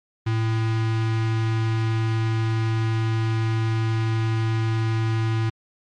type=tone with notch filter; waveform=square; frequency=112 Hz; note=A2; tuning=31 cents sharp; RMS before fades=-22 dBFS; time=0.26-5.5 s; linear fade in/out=10 ms; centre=570 Hz; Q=1.6; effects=low-pass 4000 Hz 12 dB/octave + MP3 48 kbps